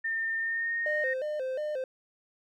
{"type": "tone with pitch glide", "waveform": "sine", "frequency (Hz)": [1809, 1851.3], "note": ["A6", "A#6"], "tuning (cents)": [48, -12], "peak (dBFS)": -28, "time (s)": [0.04, 1.14], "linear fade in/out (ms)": 10, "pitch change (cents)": 40, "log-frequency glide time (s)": [0.37, 0.76]}
{"type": "tone with vibrato", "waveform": "triangle", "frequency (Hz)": 560, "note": "C#5", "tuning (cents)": 18, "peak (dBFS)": -28, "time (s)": [0.86, 1.84], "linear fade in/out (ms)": 2, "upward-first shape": "square", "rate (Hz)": 2.8, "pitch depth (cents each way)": 130}
{"effects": []}